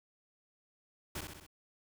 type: noise with echo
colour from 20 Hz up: pink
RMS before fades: -40 dBFS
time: 1.15-1.21 s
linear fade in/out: 5 ms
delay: 64 ms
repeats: 4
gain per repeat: -4 dB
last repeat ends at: 1.466 s
effects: none